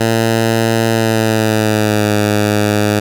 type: tone with pitch glide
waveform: 10% pulse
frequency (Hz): 113.5 to 104.68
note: A#2 to G#2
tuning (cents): -46 to +14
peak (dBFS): -3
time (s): 0-3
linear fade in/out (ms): 10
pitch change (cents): -140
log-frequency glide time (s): 0.89-2.16
effects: none